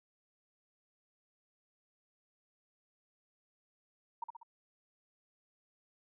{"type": "tone with echo", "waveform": "sine", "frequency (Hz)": 932.3, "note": "A#5", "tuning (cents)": 0, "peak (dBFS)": -35, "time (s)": [4.22, 4.24], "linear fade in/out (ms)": 5, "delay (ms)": 64, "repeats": 3, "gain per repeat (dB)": -5, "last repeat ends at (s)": 4.432, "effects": []}